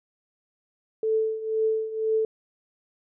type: tone with tremolo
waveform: sine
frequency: 440 Hz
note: A4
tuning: in tune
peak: -19 dBFS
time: 1.03-2.25 s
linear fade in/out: 2 ms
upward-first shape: triangle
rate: 2 Hz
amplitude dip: 80%
effects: none